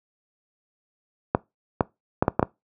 clicks, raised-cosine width 1 ms, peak -3 dBFS, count 6, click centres 1.349 / 1.808 / 2.225 / 2.281 / 2.395 / 2.428 s, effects noise-tail reverb RT60 0.2 s tail -22 dB re dry + high-pass 80 Hz 12 dB/octave

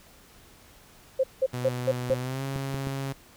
sine tone bursts, 526 Hz, C5, 9 cents sharp, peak -19 dBFS, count 5, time 1.19-2.145 s, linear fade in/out 10 ms, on 47 ms, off 180 ms
sawtooth tone with pitch glide, 124.2 to 136.23 Hz, B2 to C#3, +10 to -30 cents, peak -26 dBFS, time 1.53-3.13 s, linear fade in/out 10 ms, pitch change +160 cents, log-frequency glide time 2.17-2.43 s
clicks, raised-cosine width 3 ms, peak -22 dBFS, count 4, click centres 2.1 / 2.561 / 2.744 / 2.871 s
effects pink hiss -54 dBFS RMS until 3.36 s

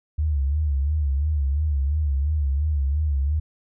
sine tone with vibrato, 72.5 Hz, D2, 22 cents flat, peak -19 dBFS, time 0.18-3.4 s, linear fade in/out 10 ms, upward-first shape sine, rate 2.9 Hz, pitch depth 120 cents each way, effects none

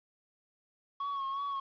triangle tone with vibrato, 1105 Hz, C#6, 6 cents flat, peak -31 dBFS, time 1-1.6 s, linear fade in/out 5 ms, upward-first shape sine, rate 2.8 Hz, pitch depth 41 cents each way, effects resampled to 11025 Hz + 10-bit

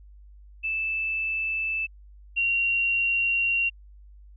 sine tone pair in turn, 2635 / 2754 Hz, E7 / F7, -1 / -25 cents, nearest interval minor second, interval 76 cents, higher second, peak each -25 / -21 dBFS, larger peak second, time 0.63-1.87 / 2.36-3.7 s, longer second, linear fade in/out 20 ms, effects added 50 Hz sine -46 dBFS peak until 4.36 s

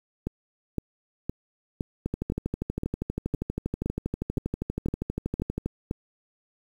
two click trains, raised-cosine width 3 ms, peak -15 / -15 dBFS, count 12 / 46, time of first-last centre 0.27-5.911 / 2.06-5.66 s, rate 1.95 / 12.5 Hz, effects 8-bit

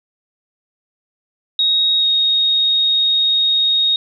sine tone with pitch glide, 3770 to 3737 Hz, A#7 to A#7, +19 to +4 cents, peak -12 dBFS, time 1.59-3.96 s, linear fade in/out 2 ms, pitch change -15 cents, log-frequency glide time 1.99-2.05 s, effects none

